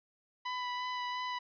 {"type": "tone with vibrato", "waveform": "sawtooth", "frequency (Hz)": 994, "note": "B5", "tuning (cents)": 11, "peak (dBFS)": -31, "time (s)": [0.45, 1.39], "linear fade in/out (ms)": 10, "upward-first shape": "sine", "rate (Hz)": 2.9, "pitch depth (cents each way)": 13, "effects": ["resampled to 11025 Hz"]}